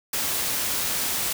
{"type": "noise", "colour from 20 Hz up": "white", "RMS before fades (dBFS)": -26, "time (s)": [0.13, 1.33], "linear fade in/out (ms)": 5, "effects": []}